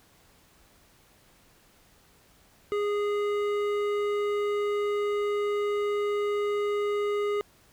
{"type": "tone with hard clipping", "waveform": "sine", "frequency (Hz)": 412.3, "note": "G#4", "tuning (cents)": -13, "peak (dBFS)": -27, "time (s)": [2.72, 7.41], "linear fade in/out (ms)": 0, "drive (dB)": 12, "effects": ["pink hiss -60 dBFS RMS until 7.72 s"]}